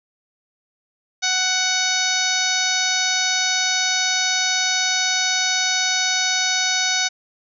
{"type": "harmonic tone", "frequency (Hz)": 744, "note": "F#5", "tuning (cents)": 9, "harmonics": [1, 2, 3, 4, 5, 6, 7, 8, 9], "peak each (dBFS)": [-29, -25, -26, -32, -24, -27, -28, -24, -33], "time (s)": [1.22, 7.09], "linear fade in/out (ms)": 20, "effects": []}